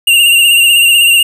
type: tone with vibrato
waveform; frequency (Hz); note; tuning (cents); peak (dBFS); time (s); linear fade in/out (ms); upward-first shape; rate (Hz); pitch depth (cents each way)
square; 2794; F7; 0; -5; 0.07-1.23; 5; sine; 16; 44
effects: none